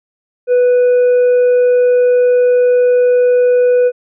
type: tone with hard clipping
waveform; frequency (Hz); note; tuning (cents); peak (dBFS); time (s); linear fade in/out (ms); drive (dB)
sine; 493.9; B4; 0; -8; 0.47-3.92; 50; 2
effects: resampled to 8000 Hz